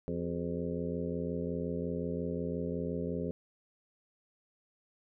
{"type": "harmonic tone with a mistuned harmonic", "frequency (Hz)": 85.6, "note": "F2", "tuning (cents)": -34, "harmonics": [1, 2, 3, 4, 5, 6, 7], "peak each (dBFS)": [-43, -37, -39, -43, -39, -41, -49], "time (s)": [0.08, 3.31], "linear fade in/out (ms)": 0, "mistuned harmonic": 4, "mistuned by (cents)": 110, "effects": []}